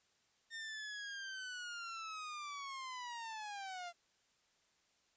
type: linear sweep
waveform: sawtooth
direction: down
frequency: 1828 to 683 Hz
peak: -40 dBFS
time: 0.5-3.93 s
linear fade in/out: 50 ms
effects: white hiss -75 dBFS RMS until 5.16 s + resampled to 16000 Hz